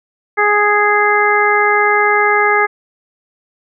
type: harmonic tone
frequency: 415.3 Hz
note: G#4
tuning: in tune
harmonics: 1 / 2 / 3 / 4 / 5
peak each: -16 / -16 / -16 / -16 / -16 dBFS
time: 0.37-2.67 s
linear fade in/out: 20 ms
effects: none